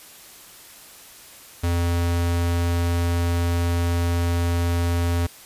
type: tone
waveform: square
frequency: 86 Hz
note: F2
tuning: 26 cents flat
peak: -20 dBFS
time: 1.63-5.27 s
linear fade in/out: 10 ms
effects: white hiss -45 dBFS RMS until 5.45 s + resampled to 32000 Hz